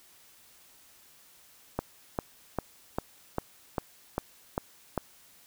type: click train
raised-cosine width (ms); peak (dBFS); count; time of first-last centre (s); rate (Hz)
1; -14; 9; 1.79-4.977; 2.51
effects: white hiss -58 dBFS RMS until 5.46 s